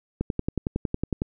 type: click train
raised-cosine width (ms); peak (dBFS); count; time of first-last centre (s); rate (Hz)
3; -12; 12; 0.21-1.219; 10.9
effects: none